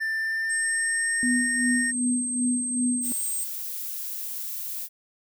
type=tone with pitch glide; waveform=triangle; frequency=1780 to 1839.6 Hz; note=A6 to A#6; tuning=+20 to -23 cents; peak=-23 dBFS; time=0-1.92 s; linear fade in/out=20 ms; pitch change=+57 cents; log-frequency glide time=0.15-1.35 s
type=tone; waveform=sine; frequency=8330 Hz; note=C9; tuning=9 cents flat; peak=-27 dBFS; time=0.49-3.45 s; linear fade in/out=20 ms
type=tone with tremolo; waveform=sine; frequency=247 Hz; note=B3; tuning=in tune; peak=-21 dBFS; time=1.23-3.12 s; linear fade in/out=0 ms; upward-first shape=sine; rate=2.6 Hz; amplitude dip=75%
type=noise; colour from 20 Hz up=violet; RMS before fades=-33 dBFS; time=3.01-4.89 s; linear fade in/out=50 ms
effects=none